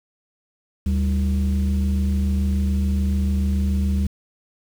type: tone pair together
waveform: sine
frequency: 74.31 / 196 Hz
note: D2 / G3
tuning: +21 / 0 cents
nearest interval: octave + perfect fourth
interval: 1679 cents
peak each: -17 / -21 dBFS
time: 0.86-4.07 s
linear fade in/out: 5 ms
effects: tanh soft clip ceiling -14 dBFS + 7-bit